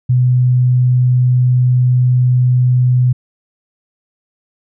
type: tone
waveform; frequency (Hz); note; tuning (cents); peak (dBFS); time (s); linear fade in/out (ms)
sine; 125.4; B2; +27; -8; 0.09-3.13; 10
effects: none